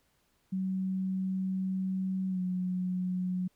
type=tone with pitch glide; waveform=sine; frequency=188.7 to 182.69 Hz; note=F#3 to F#3; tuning=+34 to -22 cents; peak=-29 dBFS; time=0.52-3.48 s; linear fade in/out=10 ms; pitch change=-56 cents; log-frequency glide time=2.29-2.4 s; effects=pink hiss -72 dBFS RMS until 3.55 s